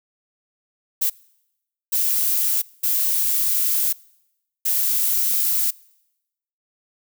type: noise bursts at uneven times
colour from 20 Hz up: violet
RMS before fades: -20 dBFS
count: 4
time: 1.01-1.1 / 1.92-2.62 / 2.83-3.93 / 4.65-5.71 s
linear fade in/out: 10 ms
effects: noise-tail reverb RT60 0.9 s tail -24 dB re dry